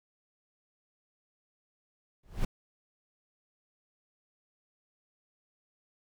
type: noise with exponential growth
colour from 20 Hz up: brown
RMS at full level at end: -24 dBFS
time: 2.23-2.45 s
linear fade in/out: 5 ms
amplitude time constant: 46 ms
effects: none